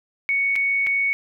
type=tone with dropouts; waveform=sine; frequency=2224 Hz; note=C#7; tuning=5 cents sharp; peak=-18 dBFS; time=0.29-1.13 s; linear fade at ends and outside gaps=0 ms; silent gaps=0.556-0.561 / 0.866-0.87 s; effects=none